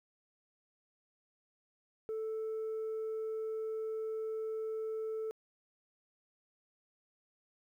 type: tone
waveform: sine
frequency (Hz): 440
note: A4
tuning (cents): 0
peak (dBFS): -33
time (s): 2.09-5.31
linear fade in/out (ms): 0
effects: tanh soft clip ceiling -34 dBFS + 12-bit